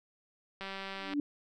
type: click train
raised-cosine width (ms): 0.3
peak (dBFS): -25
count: 103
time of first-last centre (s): 0.61-1.136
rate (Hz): 194
type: tone with exponential growth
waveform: sine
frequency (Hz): 290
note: D4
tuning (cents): -22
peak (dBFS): -25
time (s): 0.95-1.2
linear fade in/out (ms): 2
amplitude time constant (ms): 54
effects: none